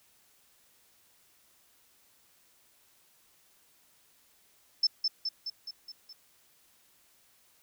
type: tone with echo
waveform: sine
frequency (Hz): 5280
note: E8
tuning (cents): +2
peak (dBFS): -21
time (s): 4.83-4.87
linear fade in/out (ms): 5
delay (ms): 210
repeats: 6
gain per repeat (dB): -4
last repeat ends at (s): 6.13
effects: white hiss -65 dBFS RMS until 7.62 s